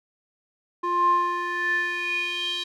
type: tone with band-pass filter sweep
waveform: square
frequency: 351.2 Hz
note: F4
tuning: 10 cents sharp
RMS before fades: -25 dBFS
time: 0.83-2.64 s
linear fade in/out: 10 ms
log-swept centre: 860 to 3600 Hz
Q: 6.7
effects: none